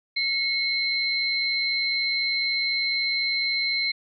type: tone pair together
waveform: sine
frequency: 2178 / 4112 Hz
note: C#7 / C8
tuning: -31 / -31 cents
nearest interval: major seventh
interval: 1100 cents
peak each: -25 dBFS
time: 0.16-3.92 s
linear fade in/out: 10 ms
effects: none